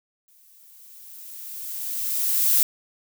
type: noise with exponential growth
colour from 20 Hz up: violet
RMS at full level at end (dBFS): -17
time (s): 0.28-2.63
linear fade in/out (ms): 0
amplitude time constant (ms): 510
effects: none